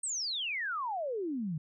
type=exponential sweep; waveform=sine; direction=down; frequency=8670 to 146.83 Hz; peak=-32 dBFS; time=0.03-1.58 s; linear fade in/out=5 ms; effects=none